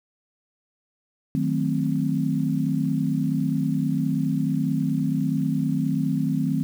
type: chord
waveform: sine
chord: D# diminished seventh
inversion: none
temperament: equal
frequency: 155.56 / 185 / 220 / 261.6 Hz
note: D#3 / F#3 / A3 / C4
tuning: 0 / 0 / 0 / 0 cents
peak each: -25 / -28 / -28 / -25 dBFS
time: 1.35-6.63 s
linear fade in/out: 0 ms
effects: 8-bit